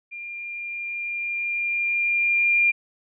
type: tone with level ramp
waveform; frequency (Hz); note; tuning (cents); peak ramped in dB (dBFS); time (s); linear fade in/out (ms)
sine; 2398; D7; +36; -33 to -15; 0.11-2.72; 20
effects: none